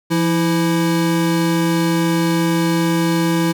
square tone pair together, 170 / 327.1 Hz, F3 / E4, -46 / -13 cents, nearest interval major seventh, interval 1133 cents, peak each -18 dBFS, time 0.1-3.53 s, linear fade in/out 20 ms, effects none

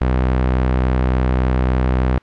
sawtooth tone, 63.5 Hz, B1, 49 cents sharp, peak -10 dBFS, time 0.01-2.18 s, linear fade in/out 0 ms, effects white hiss -52 dBFS RMS until 2.22 s + low-pass 2000 Hz 12 dB/octave

